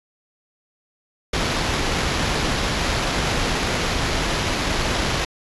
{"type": "noise with sample-and-hold", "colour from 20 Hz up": "pink", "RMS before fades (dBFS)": -22, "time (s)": [1.33, 5.25], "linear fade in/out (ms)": 5, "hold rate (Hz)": 8820, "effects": ["resampled to 24000 Hz"]}